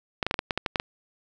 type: clicks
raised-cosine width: 0.3 ms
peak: -9 dBFS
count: 10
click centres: 0.228 / 0.266 / 0.311 / 0.342 / 0.391 / 0.508 / 0.576 / 0.662 / 0.758 / 0.799 s
effects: none